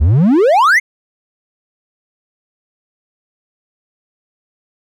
triangle exponential sweep, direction up, 66.1 to 2204 Hz, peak -5 dBFS, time 0-0.8 s, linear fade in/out 20 ms, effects none

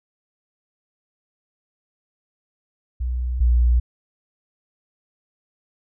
sine tone pair in turn, 61.74 / 60.09 Hz, B1 / B1, 0 / -47 cents, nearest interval unison, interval 47 cents, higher first, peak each -21 / -13 dBFS, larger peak second, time 3-3.4 / 3.4-3.8 s, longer neither, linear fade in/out 10 ms, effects none

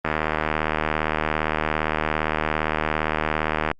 click train, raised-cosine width 0.5 ms, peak -6 dBFS, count 285, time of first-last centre 0.05-3.715 s, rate 77.5 Hz, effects Opus 24 kbps

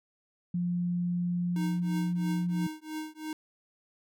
sine tone, 175.8 Hz, F3, 12 cents sharp, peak -27 dBFS, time 0.54-2.67 s, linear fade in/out 5 ms
square tone with tremolo, 310.8 Hz, D#4, 2 cents flat, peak -33 dBFS, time 1.56-3.33 s, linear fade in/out 2 ms, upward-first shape triangle, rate 3 Hz, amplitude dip 100%
effects none

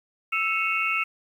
sine tone cluster, 1319 / 2199 / 2554 / 2737 Hz, E6 / C#7 / D#7 / F7, +1 / -14 / +45 / -36 cents, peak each -28 dBFS, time 0.32-1.04 s, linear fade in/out 10 ms, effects 9-bit

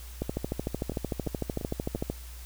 two click trains, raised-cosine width 2 ms, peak -23 / -16 dBFS, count 4 / 26, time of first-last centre 0.92-1.958 / 0.22-2.1 s, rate 2.89 / 13.3 Hz, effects added 60 Hz sine -41 dBFS peak until 2.45 s + white hiss -50 dBFS RMS until 2.45 s

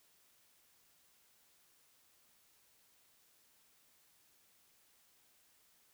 silence, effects white hiss -70 dBFS RMS until 5.93 s

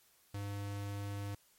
square tone, 101 Hz, G#2, 48 cents flat, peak -39 dBFS, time 0.34-1.35 s, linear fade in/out 5 ms, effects white hiss -68 dBFS RMS until 1.58 s + MP3 64 kbps

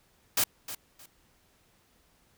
white noise with echo, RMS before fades -25 dBFS, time 0.37-0.44 s, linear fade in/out 5 ms, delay 310 ms, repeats 2, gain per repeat -13 dB, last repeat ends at 1.06 s, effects pink hiss -66 dBFS RMS until 2.37 s

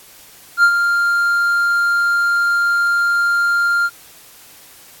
triangle tone with ADSR envelope, 1396.9 Hz, F6, in tune, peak -4 dBFS, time 0.57-3.9 s, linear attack 64 ms, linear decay 68 ms, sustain -7 dB, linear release 47 ms, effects white hiss -43 dBFS RMS until 5 s + AAC 64 kbps

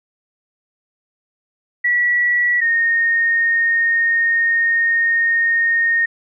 sine tone pair in turn, 1941 / 1847.4 Hz, B6 / A#6, -31 / -16 cents, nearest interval minor second, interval 85 cents, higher first, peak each -13 / -13 dBFS, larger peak neither, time 1.84-2.61 / 2.61-6.06 s, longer second, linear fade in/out 10 ms, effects none

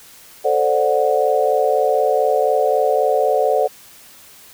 sine chord, D dominant seventh, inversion second, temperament equal with one note detuned, 440 / 523.3 / 587.3 / 736.2 Hz, A4 / C5 / D5 / F#5, 0 / 0 / 0 / -9 cents, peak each -19 dBFS, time 0.44-3.68 s, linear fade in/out 20 ms, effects white hiss -44 dBFS RMS until 4.53 s

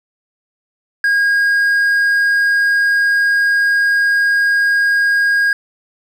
triangle tone, 1631 Hz, G#6, 32 cents flat, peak -9 dBFS, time 1.04-5.53 s, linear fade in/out 2 ms, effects none

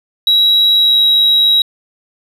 triangle tone with pitch glide, 3873 to 3851 Hz, B7 to B7, -35 to -44 cents, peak -5 dBFS, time 0.27-1.62 s, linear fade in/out 2 ms, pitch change -9 cents, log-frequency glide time 0.76-0.99 s, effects tanh soft clip ceiling -3 dBFS

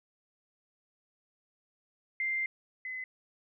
sine tone pair in turn, 2093 / 2031 Hz, C7 / B6, 0 / +48 cents, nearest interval minor second, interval 52 cents, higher first, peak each -29 / -36 dBFS, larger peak first, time 2.2-2.46 / 2.85-3.04 s, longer first, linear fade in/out 2 ms, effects none

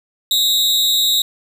40% pulse tone with amplitude modulation, 3796 Hz, A#7, 31 cents sharp, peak -8 dBFS, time 0.31-1.22 s, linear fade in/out 2 ms, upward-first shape sine, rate 221 Hz, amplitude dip 85%, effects none

